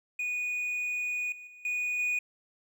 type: tone with level steps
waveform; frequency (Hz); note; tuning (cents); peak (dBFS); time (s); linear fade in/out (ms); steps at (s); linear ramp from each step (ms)
triangle; 2467; D#7; -15; -28 / -42 / -47 / -27 / -25; 0.19-2.19; 5; 1.32 / 1.47 / 1.65 / 1.99; 2
effects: none